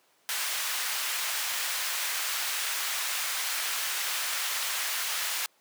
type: high-pass noise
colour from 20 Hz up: pink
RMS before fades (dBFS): -31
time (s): 0.29-5.46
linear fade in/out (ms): 0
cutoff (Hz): 1400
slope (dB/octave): 12
effects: pink hiss -65 dBFS RMS until 5.6 s + high-pass 400 Hz 12 dB/octave